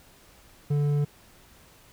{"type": "tone with hard clipping", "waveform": "sine", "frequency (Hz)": 145.6, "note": "D3", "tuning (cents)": -15, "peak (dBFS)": -23, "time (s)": [0.7, 1.05], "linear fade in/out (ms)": 10, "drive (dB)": 6, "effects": ["pink hiss -55 dBFS RMS until 1.92 s"]}